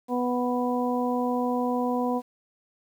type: harmonic tone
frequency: 246.9 Hz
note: B3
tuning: in tune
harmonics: 1 / 2 / 3 / 4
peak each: -26 / -29 / -31 / -32 dBFS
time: 0.08-2.22 s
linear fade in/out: 50 ms
effects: 9-bit